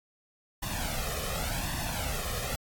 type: noise with flanger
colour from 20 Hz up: pink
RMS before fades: -33 dBFS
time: 0.62-2.56 s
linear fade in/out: 10 ms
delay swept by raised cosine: 1.1 to 1.65 ms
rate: 0.88 Hz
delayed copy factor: +0.75
effects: AAC 64 kbps